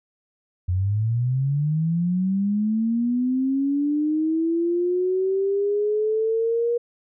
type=linear sweep; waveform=sine; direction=up; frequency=87.31 to 477.2 Hz; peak=-19 dBFS; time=0.68-6.78 s; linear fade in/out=10 ms; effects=none